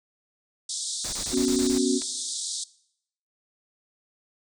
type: band-pass noise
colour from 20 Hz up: white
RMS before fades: -32 dBFS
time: 0.69-2.64 s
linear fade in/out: 5 ms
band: 3500 to 9200 Hz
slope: 96 dB/octave
type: noise bursts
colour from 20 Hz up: pink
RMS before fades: -38 dBFS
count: 7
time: 1.04-1.783 s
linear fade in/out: 5 ms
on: 89 ms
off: 20 ms
type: chord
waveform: sine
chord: B suspended second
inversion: none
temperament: equal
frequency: 246.9 / 277.2 / 370 Hz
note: B3 / C#4 / F#4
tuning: 0 / 0 / 0 cents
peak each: -25 dBFS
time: 1.31-2.01 s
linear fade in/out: 50 ms
type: clicks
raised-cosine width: 0.2 ms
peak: -24 dBFS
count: 2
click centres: 2.018 / 2.021 s
effects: noise-tail reverb RT60 0.7 s tail -20 dB re dry